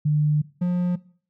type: tone pair in turn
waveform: sine / triangle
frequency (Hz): 150 / 177.91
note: D3 / F3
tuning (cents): +37 / +32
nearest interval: minor third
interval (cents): 295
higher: second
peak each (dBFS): -17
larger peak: neither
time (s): 0.05-0.42 / 0.61-0.96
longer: first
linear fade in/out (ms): 10
effects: noise-tail reverb RT60 0.5 s tail -20 dB re dry